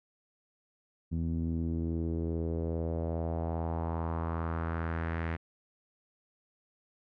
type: tone with low-pass filter sweep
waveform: sawtooth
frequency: 82.41 Hz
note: E2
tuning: in tune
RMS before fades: -33 dBFS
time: 1.11-5.37 s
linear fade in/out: 20 ms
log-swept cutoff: 210 to 2000 Hz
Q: 2.6
effects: none